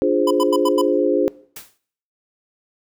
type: chord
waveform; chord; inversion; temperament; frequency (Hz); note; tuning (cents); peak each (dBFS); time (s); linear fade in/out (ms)
sine; D half-diminished seventh; none; equal; 293.7 / 349.2 / 415.3 / 523.3; D4 / F4 / Ab4 / C5; 0 / 0 / 0 / 0; -20; 0.02-1.28; 0
type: tone bursts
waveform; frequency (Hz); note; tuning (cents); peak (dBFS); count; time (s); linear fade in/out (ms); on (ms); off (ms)
square; 1002; B5; +25; -20; 5; 0.27-0.816; 5; 38; 89
type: noise with exponential decay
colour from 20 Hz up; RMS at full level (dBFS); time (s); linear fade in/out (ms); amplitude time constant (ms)
white; -31; 1.56-1.78; 5; 46
effects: noise-tail reverb RT60 0.6 s tail -21 dB re dry